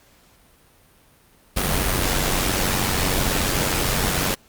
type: noise with amplitude modulation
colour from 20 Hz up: pink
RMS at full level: -19 dBFS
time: 1.56-4.35 s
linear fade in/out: 10 ms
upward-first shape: sine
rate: 93.3 Hz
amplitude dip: 55%
effects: pink hiss -55 dBFS RMS until 4.48 s + Opus 48 kbps